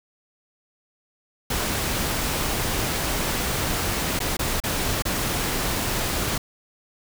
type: noise with dropouts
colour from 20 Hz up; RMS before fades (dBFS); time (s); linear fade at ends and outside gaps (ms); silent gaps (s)
pink; -25; 1.5-6.38; 5; 4.192-4.202 / 4.369-4.391 / 4.602-4.637 / 5.023-5.052
effects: none